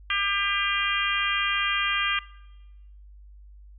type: harmonic tone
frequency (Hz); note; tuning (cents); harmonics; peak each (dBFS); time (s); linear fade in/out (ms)
399.7; G4; +34; 3 / 4 / 5 / 6 / 7 / 8; -30 / -30 / -30 / -30 / -30 / -30; 0.1-2.19; 2
effects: noise-tail reverb RT60 1.0 s tail -20 dB re dry + added 50 Hz sine -45 dBFS peak until 3.78 s